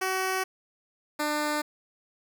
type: tone pair in turn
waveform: 10% pulse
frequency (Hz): 377 / 299.2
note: F#4 / D4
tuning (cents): +32 / +32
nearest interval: major third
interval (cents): 400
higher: first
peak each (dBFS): -18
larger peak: neither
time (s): 0.01-0.44 / 1.19-1.62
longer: neither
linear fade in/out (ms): 10
effects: none